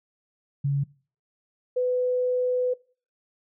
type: tone pair in turn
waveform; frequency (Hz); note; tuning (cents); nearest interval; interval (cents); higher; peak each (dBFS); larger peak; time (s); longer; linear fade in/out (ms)
sine; 140.4 / 500.3; C#3 / B4; +22 / +22; octave + minor seventh; 2200; second; -21; neither; 0.64-0.84 / 1.76-2.74; second; 10
effects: noise-tail reverb RT60 0.4 s tail -22 dB re dry